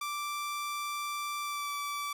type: tone with pitch glide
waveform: sawtooth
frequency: 1173 to 1157.5 Hz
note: D6 to D6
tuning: -2 to -25 cents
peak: -30 dBFS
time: 0.01-2.13 s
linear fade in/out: 5 ms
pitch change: -23 cents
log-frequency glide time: 1.42-1.7 s
effects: none